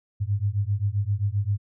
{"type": "beating tone pair", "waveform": "sine", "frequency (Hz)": [98, 105.6], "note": ["G2", "G#2"], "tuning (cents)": [0, 29], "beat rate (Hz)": 7.6, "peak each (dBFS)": -25, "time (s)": [0.2, 1.58], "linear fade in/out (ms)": 20, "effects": []}